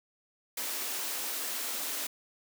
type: high-pass noise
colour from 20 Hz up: white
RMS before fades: -35 dBFS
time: 0.57-2.07 s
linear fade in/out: 5 ms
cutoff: 230 Hz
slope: 96 dB/octave
effects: none